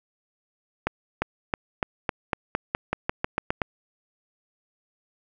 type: accelerating click train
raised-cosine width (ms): 0.5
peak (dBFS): -8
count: 14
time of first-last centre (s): 0.87-3.618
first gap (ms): 350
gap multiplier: 0.91
effects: none